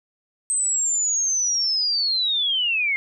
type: linear sweep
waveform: sine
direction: down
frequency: 8290 to 2104 Hz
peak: -19 dBFS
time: 0.5-2.96 s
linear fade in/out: 0 ms
effects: none